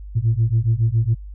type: beating tone pair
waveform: sine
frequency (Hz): 110 / 117.2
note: A2 / A#2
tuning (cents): 0 / +10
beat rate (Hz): 7.2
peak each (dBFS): -17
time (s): 0.15-1.15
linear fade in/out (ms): 20
effects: tanh soft clip ceiling -10 dBFS + added 50 Hz sine -32 dBFS peak until 1.34 s